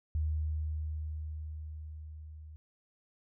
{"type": "tone with level ramp", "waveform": "sine", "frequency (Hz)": 77.2, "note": "D#2", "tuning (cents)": -13, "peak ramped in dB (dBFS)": [-28, -46], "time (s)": [0.15, 2.56], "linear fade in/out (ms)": 0, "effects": []}